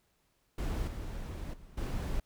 brown noise with level steps, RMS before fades -33 / -39 / -53 / -34 dBFS, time 0.58-2.2 s, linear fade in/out 5 ms, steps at 0.87 / 1.53 / 1.77 s, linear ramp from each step 10 ms, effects pink hiss -74 dBFS RMS until 2.25 s

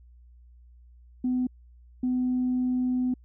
sine tone pair in turn, 252.1 / 252.1 Hz, B3 / B3, +36 / +36 cents, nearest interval unison, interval 0 cents, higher neither, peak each -22 dBFS, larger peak neither, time 1.24-1.47 / 2.03-3.14 s, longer second, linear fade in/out 5 ms, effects tanh soft clip ceiling -19 dBFS + added 60 Hz sine -50 dBFS peak until 3.24 s

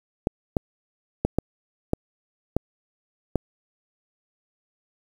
clicks, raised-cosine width 2 ms, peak -7 dBFS, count 7, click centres 0.271 / 0.568 / 1.25 / 1.386 / 1.934 / 2.566 / 3.357 s, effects 7-bit

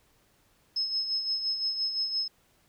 sine tone with tremolo, 5180 Hz, E8, 31 cents flat, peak -25 dBFS, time 0.76-2.28 s, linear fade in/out 5 ms, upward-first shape sine, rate 5.8 Hz, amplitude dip 55%, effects pink hiss -66 dBFS RMS until 2.68 s

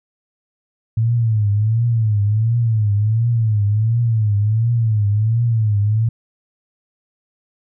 sine tone with vibrato, 110 Hz, A2, in tune, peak -13 dBFS, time 0.97-6.09 s, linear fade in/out 5 ms, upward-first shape triangle, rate 1.4 Hz, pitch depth 150 cents each way, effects none

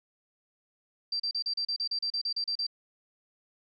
sine tone bursts, 4699 Hz, D8, in tune, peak -28 dBFS, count 14, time 1.12-2.667 s, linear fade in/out 5 ms, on 78 ms, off 35 ms, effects none

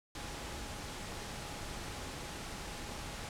sine tone in noise, 830 Hz, G#5, 1 cent flat, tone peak -54 dBFS, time 0.15-3.29 s, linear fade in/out 2 ms, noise pink, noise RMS -43 dBFS, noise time 0.15-3.29 s, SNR -14 dB, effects low-pass 9000 Hz 12 dB/octave

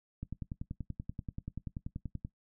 click train, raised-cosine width 5 ms, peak -26 dBFS, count 22, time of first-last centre 0.23-2.249 s, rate 10.4 Hz, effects noise-tail reverb RT60 0.1 s tail -17 dB re dry

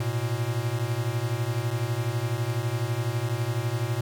square beating tone pair, 111.8 / 123.8 Hz, A2 / B2, +28 / +5 cents, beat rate 12 Hz, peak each -29 dBFS, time 0-4.01 s, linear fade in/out 5 ms, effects none

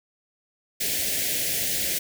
white band-stop noise, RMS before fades -26 dBFS, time 0.8-1.99 s, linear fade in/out 10 ms, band 700 to 1700 Hz, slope 48 dB/octave, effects none

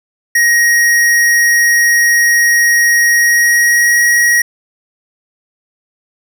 square tone with pitch glide, 1884 to 1897.1 Hz, A#6 to A#6, +18 to +30 cents, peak -8 dBFS, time 0.35-4.42 s, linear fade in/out 5 ms, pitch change +12 cents, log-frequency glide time 3.09-4.01 s, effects none

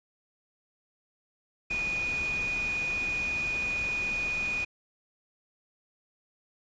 sine tone in noise, 2466 Hz, D#7, 16 cents flat, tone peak -28 dBFS, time 1.7-4.65 s, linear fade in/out 10 ms, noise pink, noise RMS -40 dBFS, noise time 1.7-4.65 s, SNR +9 dB, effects resampled to 16000 Hz

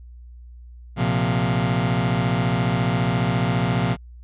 sawtooth chord, Bb suspended second, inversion none, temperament just, 116.54 / 131.11 / 174.81 Hz, Bb2 / C3 / F3, 0 / +4 / +2 cents, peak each -19 dBFS, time 0.96-3.97 s, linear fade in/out 50 ms, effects added 60 Hz sine -39 dBFS peak until 4.23 s + resampled to 8000 Hz

